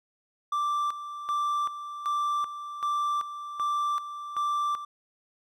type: tone with tremolo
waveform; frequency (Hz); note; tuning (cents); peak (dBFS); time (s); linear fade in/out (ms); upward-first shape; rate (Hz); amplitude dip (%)
triangle; 1174.7; D6; 0; -23; 0.52-4.85; 5; square; 1.3; 70
effects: none